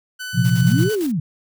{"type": "tone", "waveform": "sawtooth", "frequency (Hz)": 1500, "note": "F#6", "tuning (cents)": 23, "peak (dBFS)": -24, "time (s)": [0.19, 0.96], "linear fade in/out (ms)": 20}
{"type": "chord", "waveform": "sine", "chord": "Bb suspended second", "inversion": "none", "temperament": "just", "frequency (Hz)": [116.54, 131.11, 174.81], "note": ["Bb2", "C3", "F3"], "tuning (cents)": [0, 4, 2], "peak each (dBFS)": -18, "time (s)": [0.33, 0.9], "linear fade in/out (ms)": 50}
{"type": "noise with tremolo", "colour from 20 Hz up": "white", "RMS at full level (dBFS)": -34, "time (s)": [0.44, 1.12], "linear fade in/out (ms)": 10, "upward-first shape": "square", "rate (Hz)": 8.8, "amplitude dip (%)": 65}
{"type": "linear two-way sweep", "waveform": "sine", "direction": "up then down", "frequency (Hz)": [117.3, 446.8, 134.9], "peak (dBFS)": -18, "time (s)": [0.62, 1.2], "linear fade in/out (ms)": 5, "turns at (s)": 0.92}
{"effects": []}